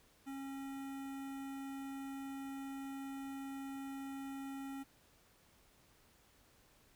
square tone with notch filter, 272.5 Hz, C#4, 29 cents flat, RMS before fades -45 dBFS, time 0.26-4.84 s, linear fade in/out 20 ms, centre 4600 Hz, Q 1, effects pink hiss -68 dBFS RMS until 6.95 s

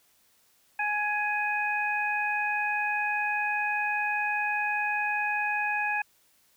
harmonic tone, 835 Hz, G#5, 9 cents sharp, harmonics 1 / 2 / 3, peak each -30 / -30 / -30 dBFS, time 0.79-6.02 s, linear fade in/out 5 ms, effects white hiss -65 dBFS RMS until 6.56 s

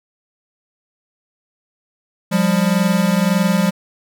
square tone pair together, 177.73 / 199.5 Hz, F3 / G3, +31 / +31 cents, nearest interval major second, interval 200 cents, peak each -17 dBFS, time 2.31-3.71 s, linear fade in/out 20 ms, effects none

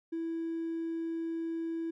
triangle tone with hard clipping, 329.6 Hz, E4, in tune, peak -33 dBFS, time 0.12-1.91 s, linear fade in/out 10 ms, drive 4 dB, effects none

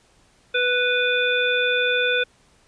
harmonic tone with a mistuned harmonic, 493.9 Hz, B4, in tune, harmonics 1 / 3 / 5 / 7, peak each -23 / -22 / -24 / -26 dBFS, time 0.54-2.24 s, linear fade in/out 10 ms, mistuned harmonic 7, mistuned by +29 cents, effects pink hiss -58 dBFS RMS until 2.67 s + resampled to 22050 Hz

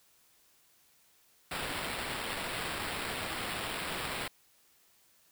white noise with sample-and-hold, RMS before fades -37 dBFS, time 1.51-4.28 s, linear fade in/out 5 ms, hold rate 6300 Hz, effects white hiss -66 dBFS RMS until 5.31 s

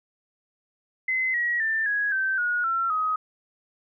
sine tone with pitch steps, 2047 / 1909.9 / 1782 / 1662.7 / 1551.3 / 1447.4 / 1350.5 / 1260.1 Hz, C7 / A#6 / A6 / G#6 / G6 / F#6 / E6 / D#6, -38 / +42 / +22 / +2 / -19 / -39 / +42 / +22 cents, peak -22 dBFS, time 1.08-3.16 s, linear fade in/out 5 ms, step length 260 ms, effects none

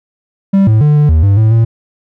triangle tone with pitch steps, 195.5 / 109.3 / 149.1 / 148.3 / 78.9 / 99.5 / 109.7 / 113.9 Hz, G3 / A2 / D3 / D3 / D#2 / G2 / A2 / A#2, -4 / -11 / +27 / +17 / +25 / +26 / -5 / -40 cents, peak -3 dBFS, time 0.53-1.65 s, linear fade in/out 10 ms, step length 140 ms, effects none

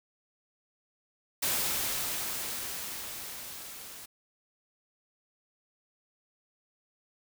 white noise with level ramp, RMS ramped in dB -29 to -46 dBFS, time 1.42-4.06 s, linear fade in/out 10 ms, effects none

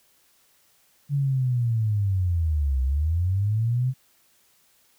sine linear two-way sweep, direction down then up, 144.5 to 63.6 to 132.1 Hz, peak -20 dBFS, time 1.09-3.94 s, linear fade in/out 50 ms, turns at 2.82 s, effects white hiss -62 dBFS RMS until 4.98 s

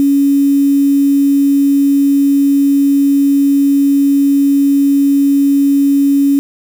sine tone with quantisation, 280 Hz, C#4, 18 cents sharp, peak -7 dBFS, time 0-6.39 s, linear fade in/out 0 ms, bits 5, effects none

